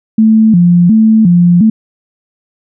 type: tone with vibrato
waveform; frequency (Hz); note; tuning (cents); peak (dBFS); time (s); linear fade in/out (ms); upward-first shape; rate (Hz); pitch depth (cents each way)
sine; 196; G3; 0; -3; 0.18-1.7; 5; square; 1.4; 200
effects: none

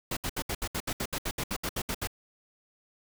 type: noise bursts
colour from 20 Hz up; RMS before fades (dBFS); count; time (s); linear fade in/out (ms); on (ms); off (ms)
pink; -32; 16; 0.11-2.073; 5; 58; 69
effects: none

